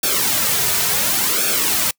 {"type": "noise with flanger", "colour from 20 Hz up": "white", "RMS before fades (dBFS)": -18, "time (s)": [0.03, 1.91], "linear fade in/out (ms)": 5, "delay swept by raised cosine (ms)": [1, 3.7], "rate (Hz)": 0.7, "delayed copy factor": -0.75, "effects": ["noise-tail reverb RT60 0.1 s tail -26 dB re dry"]}